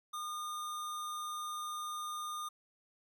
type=tone; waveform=square; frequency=1217 Hz; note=D#6; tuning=39 cents flat; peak=-39 dBFS; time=0.13-2.49 s; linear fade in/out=10 ms; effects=none